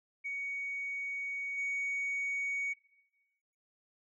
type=tone with level steps; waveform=sine; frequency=2240 Hz; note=C#7; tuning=18 cents sharp; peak=-34 / -30 dBFS; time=0.24-2.74 s; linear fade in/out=20 ms; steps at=1.57 s; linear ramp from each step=20 ms; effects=noise-tail reverb RT60 1.0 s tail -19 dB re dry + tanh soft clip ceiling -30 dBFS